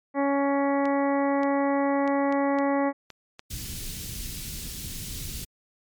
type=harmonic tone; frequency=279.3 Hz; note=C#4; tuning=13 cents sharp; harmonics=1 / 2 / 3 / 4 / 5 / 6 / 7 / 8; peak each=-24 / -26 / -29 / -33 / -43 / -42 / -36 / -45 dBFS; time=0.14-2.93 s; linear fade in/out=50 ms
type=clicks; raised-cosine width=0.2 ms; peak=-23 dBFS; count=7; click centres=0.855 / 1.433 / 2.077 / 2.325 / 2.587 / 3.103 / 3.394 s
type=band-stop noise; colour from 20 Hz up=pink; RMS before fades=-35 dBFS; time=3.5-5.45 s; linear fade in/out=10 ms; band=190 to 3700 Hz; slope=12 dB/octave
effects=MP3 96 kbps

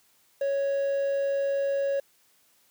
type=tone with quantisation; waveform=triangle; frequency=554.4 Hz; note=C#5; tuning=in tune; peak=-22 dBFS; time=0.41-2 s; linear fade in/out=5 ms; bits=8; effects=white hiss -64 dBFS RMS until 2.7 s + high-pass 80 Hz 12 dB/octave

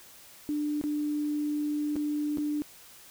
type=tone with dropouts; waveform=sine; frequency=296.9 Hz; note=D4; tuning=19 cents sharp; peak=-27 dBFS; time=0.49-2.62 s; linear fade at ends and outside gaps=0 ms; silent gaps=0.813-0.839 / 1.957-1.964 / 2.373-2.383 s; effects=white hiss -52 dBFS RMS until 3.1 s

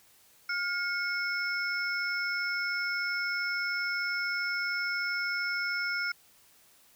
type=tone cluster; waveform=sine; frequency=1418 / 2185 / 5300 Hz; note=F6 / C#7 / E8; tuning=+26 / -26 / +9 cents; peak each=-31 / -34 / -37 dBFS; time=0.49-6.12 s; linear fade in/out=5 ms; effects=white hiss -61 dBFS RMS until 6.95 s

